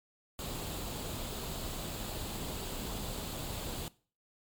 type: noise with comb filter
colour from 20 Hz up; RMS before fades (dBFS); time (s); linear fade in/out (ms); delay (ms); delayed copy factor
pink; -39; 0.39-3.88; 0; 0.26; +0.5
effects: noise-tail reverb RT60 0.4 s tail -20 dB re dry + MP3 96 kbps